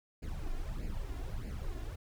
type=noise with flanger; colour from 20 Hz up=brown; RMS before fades=-38 dBFS; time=0.22-1.96 s; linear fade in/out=10 ms; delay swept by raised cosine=0.42 to 2.92 ms; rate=1.6 Hz; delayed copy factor=+0.75; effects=none